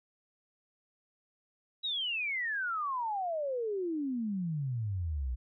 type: exponential sweep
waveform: sine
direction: down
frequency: 3916 to 58.6 Hz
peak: -31 dBFS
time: 1.83-5.36 s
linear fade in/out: 20 ms
effects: none